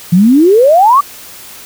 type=exponential sweep; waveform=sine; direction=up; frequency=166.1 to 1189 Hz; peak=-3 dBFS; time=0.12-1.01 s; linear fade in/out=10 ms; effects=white hiss -32 dBFS RMS until 1.65 s